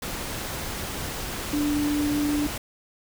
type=tone in noise; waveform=sine; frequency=293.7 Hz; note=D4; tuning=in tune; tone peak=-22 dBFS; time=1.53-2.47 s; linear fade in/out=5 ms; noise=pink; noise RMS=-32 dBFS; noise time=0.02-2.58 s; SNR=+7 dB; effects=none